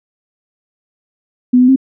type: tone with pitch steps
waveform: sine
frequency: 249.3 / 251.4 / 265.3 Hz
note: B3 / B3 / C4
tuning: +16 / +31 / +24 cents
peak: -5 dBFS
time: 1.53-1.761 s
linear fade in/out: 10 ms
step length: 77 ms
effects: none